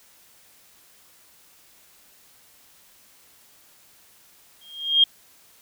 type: tone with exponential growth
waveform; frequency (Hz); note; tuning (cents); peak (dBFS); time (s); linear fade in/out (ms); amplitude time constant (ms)
sine; 3227; G7; +50; -10; 4.61-5.04; 5; 92
effects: white hiss -55 dBFS RMS until 5.61 s